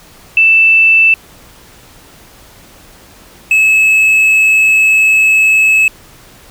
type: tone pair in turn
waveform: sine / triangle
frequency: 2650 / 2591 Hz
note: E7 / E7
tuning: +9 / -30 cents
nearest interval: unison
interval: 39 cents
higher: first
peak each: -4 dBFS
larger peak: neither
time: 0.37-1.14 / 3.51-5.88 s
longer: second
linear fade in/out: 2 ms
effects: pink hiss -40 dBFS RMS until 6.5 s